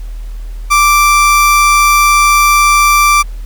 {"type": "tone", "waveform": "30% pulse", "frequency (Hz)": 1174, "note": "D6", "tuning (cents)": -1, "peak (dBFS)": -3, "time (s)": [0.7, 3.23], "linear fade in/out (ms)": 20, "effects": ["added 40 Hz sine -20 dBFS peak until 3.45 s", "pink hiss -44 dBFS RMS until 3.45 s"]}